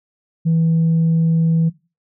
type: tone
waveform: sine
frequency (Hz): 163.7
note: E3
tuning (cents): -12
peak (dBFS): -11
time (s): 0.45-1.7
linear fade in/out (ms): 20
effects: noise-tail reverb RT60 0.3 s tail -20 dB re dry + tanh soft clip ceiling -10 dBFS